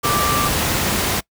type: tone in noise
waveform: sine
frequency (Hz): 1174.7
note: D6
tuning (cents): 0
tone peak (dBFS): -19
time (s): 0.03-0.49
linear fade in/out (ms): 20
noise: pink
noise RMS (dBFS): -19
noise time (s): 0.03-1.21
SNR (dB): -3
effects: noise-tail reverb RT60 0.1 s tail -23 dB re dry + high-pass 60 Hz 12 dB/octave